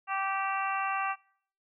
harmonic tone, 389 Hz, G4, 13 cents flat, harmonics 2 / 3 / 4 / 5 / 6 / 7, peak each -33 / -32 / -38 / -41 / -43 / -38 dBFS, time 0.07-1.16 s, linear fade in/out 50 ms, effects noise-tail reverb RT60 0.6 s tail -24 dB re dry

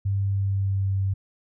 sine tone with pitch glide, 98.7 to 96.95 Hz, G2 to G2, +12 to -19 cents, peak -21 dBFS, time 0.05-1.14 s, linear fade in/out 10 ms, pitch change -31 cents, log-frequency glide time 0.25-0.96 s, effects none

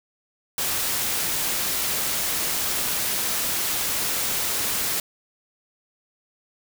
white noise, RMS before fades -25 dBFS, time 0.58-5 s, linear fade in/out 2 ms, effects none

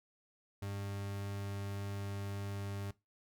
40% pulse tone, 99.8 Hz, G2, 32 cents sharp, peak -38 dBFS, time 0.62-2.91 s, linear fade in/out 5 ms, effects noise-tail reverb RT60 0.2 s tail -18 dB re dry

